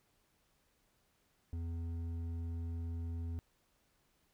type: tone with hard clipping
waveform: sine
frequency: 83.8 Hz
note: E2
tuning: 29 cents sharp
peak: -39 dBFS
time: 1.53-3.39 s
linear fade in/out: 0 ms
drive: 7 dB
effects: pink hiss -75 dBFS RMS until 4.33 s